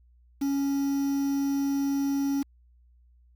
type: tone with quantisation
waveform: triangle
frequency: 278 Hz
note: C#4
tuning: 5 cents sharp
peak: -22 dBFS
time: 0.41-2.43 s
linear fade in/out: 10 ms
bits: 7
effects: added 60 Hz sine -56 dBFS peak until 3.35 s